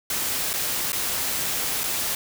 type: noise with dropouts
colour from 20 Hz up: white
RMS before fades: -26 dBFS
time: 0.1-2.15 s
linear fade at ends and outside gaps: 2 ms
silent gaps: 0.532-0.537 / 0.921-0.929 / 1.835-1.839 s
effects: none